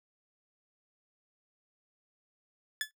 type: tone with exponential decay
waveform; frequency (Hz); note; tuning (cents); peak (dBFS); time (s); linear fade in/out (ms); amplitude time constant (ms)
sawtooth; 1723; A6; -37; -23; 2.81-2.91; 1; 21
effects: noise-tail reverb RT60 0.1 s tail -17 dB re dry